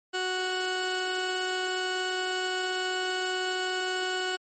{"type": "tone pair together", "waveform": "25% pulse", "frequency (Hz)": [370, 1475.9], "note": ["F#4", "F#6"], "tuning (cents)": [0, -5], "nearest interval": "2 octaves", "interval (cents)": 2395, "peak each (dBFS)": -27, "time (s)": [0.13, 4.37], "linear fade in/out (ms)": 20, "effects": ["MP3 32 kbps"]}